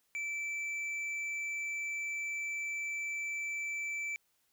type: tone with hard clipping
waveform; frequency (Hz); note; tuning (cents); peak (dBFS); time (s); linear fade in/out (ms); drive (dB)
triangle; 2324; D7; -19; -36; 0.15-4.16; 0; 8
effects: white hiss -75 dBFS RMS until 4.52 s